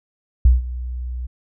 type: tone with ADSR envelope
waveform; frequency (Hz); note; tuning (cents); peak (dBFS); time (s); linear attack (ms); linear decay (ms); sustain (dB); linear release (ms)
sine; 61.74; B1; 0; -6; 0.45-1.27; 4; 160; -18; 13
effects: none